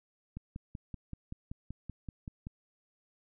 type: click train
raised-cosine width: 5 ms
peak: -28 dBFS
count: 12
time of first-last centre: 0.37-2.469 s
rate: 5.24 Hz
effects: none